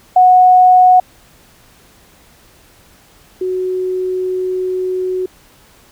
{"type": "tone pair in turn", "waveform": "sine", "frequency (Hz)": [734, 369.8], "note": ["F#5", "F#4"], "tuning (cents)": [-14, -1], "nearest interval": "octave", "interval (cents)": 1187, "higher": "first", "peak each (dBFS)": [-4, -15], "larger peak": "first", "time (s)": [[0.16, 1], [3.41, 5.26]], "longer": "second", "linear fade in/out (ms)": 5, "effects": ["pink hiss -47 dBFS RMS until 5.91 s"]}